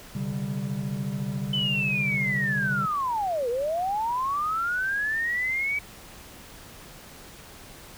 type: chord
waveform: triangle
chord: C suspended second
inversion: none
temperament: equal with one note detuned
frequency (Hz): 130.81 / 144.81 / 196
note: C3 / D3 / G3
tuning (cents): 0 / -24 / 0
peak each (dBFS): -31 / -30 / -29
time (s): 0.15-2.86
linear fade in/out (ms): 5
type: linear two-way sweep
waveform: sine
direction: down then up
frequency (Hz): 3038 to 461 to 2294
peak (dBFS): -24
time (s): 1.53-5.79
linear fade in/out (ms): 5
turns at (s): 3.49
effects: pink hiss -46 dBFS RMS until 7.97 s